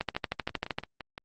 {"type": "two click trains", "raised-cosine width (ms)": 0.3, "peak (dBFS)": [-22, -13], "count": [7, 11], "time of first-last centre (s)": [[0.15, 1.179], [0.01, 0.785]], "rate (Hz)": [5.83, 12.9], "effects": ["Opus 24 kbps"]}